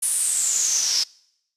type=noise with band-pass filter sweep; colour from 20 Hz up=pink; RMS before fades=-22 dBFS; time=0.02-1.04 s; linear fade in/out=10 ms; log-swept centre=10000 to 5100 Hz; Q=8.6; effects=noise-tail reverb RT60 0.8 s tail -25 dB re dry + resampled to 32000 Hz